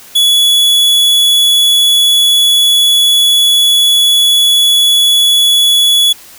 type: tone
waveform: 45% pulse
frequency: 3396 Hz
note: G#7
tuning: 38 cents sharp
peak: -6 dBFS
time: 0.15-6.13 s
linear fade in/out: 10 ms
effects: white hiss -36 dBFS RMS until 6.38 s